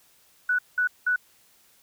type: tone bursts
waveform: sine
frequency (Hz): 1480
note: F#6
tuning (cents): 0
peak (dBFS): -20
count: 3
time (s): 0.49-1.161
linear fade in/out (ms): 5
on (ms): 97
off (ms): 190
effects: white hiss -60 dBFS RMS until 1.82 s